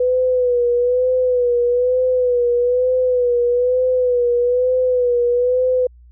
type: tone with vibrato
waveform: sine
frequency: 495.1 Hz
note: B4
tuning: 4 cents sharp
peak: -13 dBFS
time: 0-5.87 s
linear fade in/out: 5 ms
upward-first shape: sine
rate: 1.1 Hz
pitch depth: 50 cents each way
effects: added 60 Hz sine -42 dBFS peak until 6.11 s